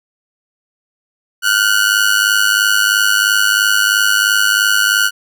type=ring-modulated tone; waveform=sawtooth; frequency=1469 Hz; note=F#6; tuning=13 cents flat; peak=-4 dBFS; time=1.42-5.11 s; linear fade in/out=50 ms; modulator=51.5 Hz; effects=none